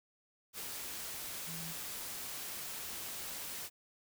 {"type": "tone in noise", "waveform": "sine", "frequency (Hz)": 164.81, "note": "E3", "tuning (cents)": 0, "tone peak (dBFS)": -46, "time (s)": [1.45, 1.75], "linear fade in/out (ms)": 50, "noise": "white", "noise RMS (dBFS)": -43, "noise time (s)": [0.53, 3.7], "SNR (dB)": -6, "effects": []}